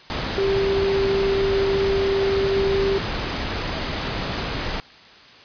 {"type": "tone in noise", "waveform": "sine", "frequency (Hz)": 392, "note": "G4", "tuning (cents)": 0, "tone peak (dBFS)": -18, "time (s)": [0.38, 2.98], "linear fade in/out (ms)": 0, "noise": "pink", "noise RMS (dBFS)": -26, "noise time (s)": [0.1, 4.8], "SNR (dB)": 5, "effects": ["white hiss -46 dBFS RMS until 5.44 s", "resampled to 11025 Hz"]}